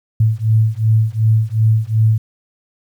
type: beating tone pair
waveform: sine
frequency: 109 / 111.7 Hz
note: A2 / A2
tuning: -16 / +27 cents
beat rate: 2.7 Hz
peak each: -14 dBFS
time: 0.2-2.18 s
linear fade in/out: 5 ms
effects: 8-bit